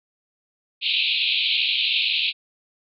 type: band-pass noise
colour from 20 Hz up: pink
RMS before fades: -22 dBFS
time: 0.81-2.33 s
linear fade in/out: 50 ms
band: 2400 to 4200 Hz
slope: 96 dB/octave
effects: none